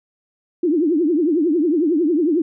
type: tone with vibrato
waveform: sine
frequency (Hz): 321.9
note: E4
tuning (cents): -41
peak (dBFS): -14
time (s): 0.63-2.42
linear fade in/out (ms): 5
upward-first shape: triangle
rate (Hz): 11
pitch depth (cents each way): 250
effects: none